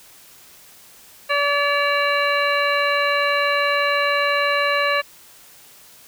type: harmonic tone with a mistuned harmonic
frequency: 574 Hz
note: D5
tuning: 40 cents flat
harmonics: 1 / 2 / 3 / 4 / 5 / 7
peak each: -22 / -22 / -23 / -25 / -26 / -30 dBFS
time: 1.29-5.02 s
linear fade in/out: 20 ms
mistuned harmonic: 5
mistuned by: -53 cents
effects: white hiss -47 dBFS RMS until 6.07 s